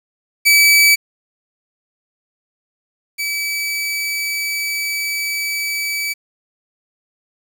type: tone pair in turn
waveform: sawtooth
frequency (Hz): 2297 / 2297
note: D7 / D7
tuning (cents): -39 / -39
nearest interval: unison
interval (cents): 0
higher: neither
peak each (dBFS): -5 / -16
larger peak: first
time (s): 0.45-0.96 / 3.18-6.14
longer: second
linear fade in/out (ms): 20
effects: 7-bit